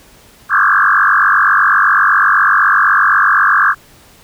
sine tone with frequency modulation, 1382 Hz, F6, 19 cents flat, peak -7 dBFS, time 0.49-3.75 s, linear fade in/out 50 ms, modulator 47.9 Hz, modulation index 6.1, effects pink hiss -44 dBFS RMS until 4.23 s

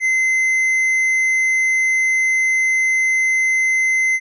triangle tone with tanh clipping, 2060 Hz, C7, 28 cents flat, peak -15 dBFS, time 0-4.2 s, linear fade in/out 50 ms, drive 10 dB, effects none

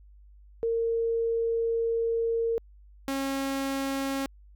sine / sawtooth tone pair in turn, 459.2 / 272.2 Hz, A#4 / C#4, -26 / -31 cents, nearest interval major sixth, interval 905 cents, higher first, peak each -24 dBFS, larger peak neither, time 0.63-2.58 / 3.08-4.26 s, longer first, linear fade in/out 0 ms, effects added 50 Hz sine -50 dBFS peak until 4.55 s

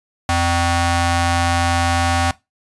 sawtooth ring-modulated tone, 343.1 Hz, F4, 31 cents flat, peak -8 dBFS, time 0.29-2.31 s, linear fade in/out 2 ms, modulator 429 Hz, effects noise-tail reverb RT60 0.2 s tail -19 dB re dry + resampled to 24000 Hz

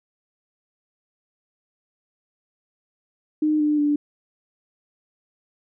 sine tone with pitch steps, 305.6 / 299.3 / 293.2 Hz, D#4 / D4 / D4, -31 / +33 / -3 cents, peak -17 dBFS, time 3.42-3.96 s, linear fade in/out 5 ms, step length 180 ms, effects none

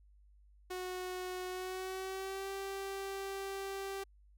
sawtooth tone with pitch glide, 366.6 to 390.6 Hz, F#4 to G4, -16 to -6 cents, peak -35 dBFS, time 0.7-4.04 s, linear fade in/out 10 ms, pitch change +110 cents, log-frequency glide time 1.48-2.51 s, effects added 50 Hz sine -60 dBFS peak until 4.37 s

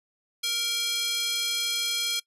square tone with high-pass filter, 466.2 Hz, A#4, in tune, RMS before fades -28 dBFS, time 0.43-2.2 s, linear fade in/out 10 ms, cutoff 3500 Hz, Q 2.1, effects noise-tail reverb RT60 0.1 s tail -22 dB re dry + resampled to 32000 Hz

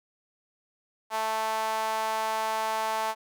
sawtooth tone with high-pass filter, 220 Hz, A3, in tune, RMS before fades -29 dBFS, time 1.1-3.15 s, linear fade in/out 50 ms, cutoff 830 Hz, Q 3.7, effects none

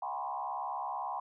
sine tone with frequency modulation, 892 Hz, A5, 23 cents sharp, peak -34 dBFS, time 0.02-1.2 s, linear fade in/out 5 ms, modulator 69 Hz, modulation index 2.6, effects none

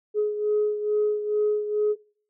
sine beating tone pair, 420.5 / 422.8 Hz, G#4 / G#4, +22 / +31 cents, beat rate 2.3 Hz, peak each -21 / -27 dBFS, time 0.14-1.96 s, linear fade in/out 50 ms, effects noise-tail reverb RT60 0.5 s tail -22 dB re dry + tanh soft clip ceiling -15 dBFS

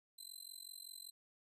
20% pulse tone with amplitude modulation, 4062 Hz, B7, 48 cents sharp, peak -40 dBFS, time 0.18-1.11 s, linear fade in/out 10 ms, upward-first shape sine, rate 45.2 Hz, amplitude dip 100%, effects resampled to 32000 Hz

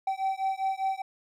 triangle beating tone pair, 768 / 773 Hz, G5 / G5, -36 / -24 cents, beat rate 5 Hz, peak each -28 dBFS, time 0.07-1.02 s, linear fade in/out 5 ms, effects none

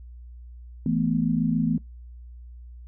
sine chord, E suspended fourth, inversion none, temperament equal, 164.81 / 220 / 246.9 Hz, E3 / A3 / B3, 0 / 0 / 0 cents, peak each -25 dBFS, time 0.86-1.78 s, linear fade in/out 2 ms, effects noise-tail reverb RT60 0.2 s tail -26 dB re dry + added 60 Hz sine -40 dBFS peak until 2.87 s

